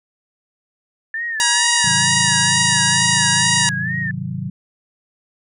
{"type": "tone with vibrato", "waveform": "sine", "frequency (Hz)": 1760, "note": "A6", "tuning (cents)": 0, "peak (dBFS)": -21, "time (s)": [1.14, 4.11], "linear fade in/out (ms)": 2, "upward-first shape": "sine", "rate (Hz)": 2.2, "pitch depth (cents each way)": 120}
{"type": "harmonic tone", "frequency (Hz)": 953, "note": "A#5", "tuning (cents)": 38, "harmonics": [1, 2, 3, 4, 5, 6, 7, 8, 10], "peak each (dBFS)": [-23, -23, -23, -23, -23, -23, -23, -23, -23], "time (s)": [1.4, 3.69], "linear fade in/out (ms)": 0}
{"type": "chord", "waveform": "sine", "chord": "Ab dominant seventh", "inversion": "none", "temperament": "equal", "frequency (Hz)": [103.83, 130.81, 155.56, 185], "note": ["Ab2", "C3", "Eb3", "Gb3"], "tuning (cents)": [0, 0, 0, 0], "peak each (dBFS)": [-31, -27, -28, -27], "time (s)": [1.84, 4.5], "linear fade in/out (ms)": 5}
{"effects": []}